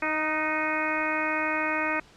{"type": "harmonic tone with a mistuned harmonic", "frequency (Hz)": 311.1, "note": "D#4", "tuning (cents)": 0, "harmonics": [1, 2, 3, 4, 5, 6, 7, 8], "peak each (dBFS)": [-33, -33, -33, -33, -33, -33, -33, -33], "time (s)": [0.02, 2], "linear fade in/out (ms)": 5, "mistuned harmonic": 5, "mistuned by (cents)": -32, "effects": ["pink hiss -54 dBFS RMS until 2.16 s", "low-pass 6000 Hz 12 dB/octave"]}